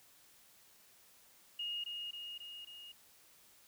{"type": "tone with echo", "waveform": "sine", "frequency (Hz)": 2858, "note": "F7", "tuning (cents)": 39, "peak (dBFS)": -37, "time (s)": [1.59, 1.84], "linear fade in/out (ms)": 5, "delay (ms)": 270, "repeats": 4, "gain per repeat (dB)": -3, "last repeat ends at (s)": 2.92, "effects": ["white hiss -64 dBFS RMS until 3.67 s"]}